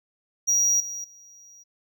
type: tone with level steps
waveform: triangle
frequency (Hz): 5750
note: F8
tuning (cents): +50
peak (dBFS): -17 / -30 / -46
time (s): 0.47-1.64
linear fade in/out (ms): 20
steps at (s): 0.8 / 1.04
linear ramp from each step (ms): 2
effects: none